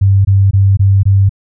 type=tone bursts; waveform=sine; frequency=98 Hz; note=G2; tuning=in tune; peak=-5 dBFS; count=5; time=0.01-1.294 s; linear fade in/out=10 ms; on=240 ms; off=21 ms; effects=none